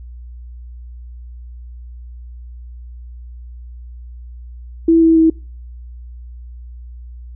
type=tone with pitch steps; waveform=sine; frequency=329.6 / 326.2 / 322.8 Hz; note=E4 / E4 / E4; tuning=0 / -18 / -36 cents; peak=-7 dBFS; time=4.88-5.3 s; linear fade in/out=5 ms; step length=140 ms; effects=noise-tail reverb RT60 0.4 s tail -26 dB re dry + added 60 Hz sine -31 dBFS peak until 7.35 s